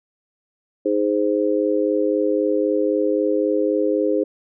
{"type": "harmonic tone", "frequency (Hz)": 103.83, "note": "G#2", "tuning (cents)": 0, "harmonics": [3, 4, 5], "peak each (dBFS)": [-21, -21, -21], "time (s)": [0.85, 4.24], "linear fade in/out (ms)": 10, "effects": []}